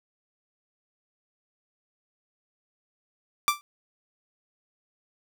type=tone with exponential decay; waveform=sawtooth; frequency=1174 Hz; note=D6; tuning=1 cent flat; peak=-12 dBFS; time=3.48-3.61 s; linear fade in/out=0 ms; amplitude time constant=28 ms; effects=none